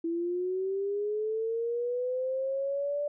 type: linear sweep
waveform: sine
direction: up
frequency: 329.6 to 587.3 Hz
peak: -28 dBFS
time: 0.04-3.08 s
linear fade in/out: 5 ms
effects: none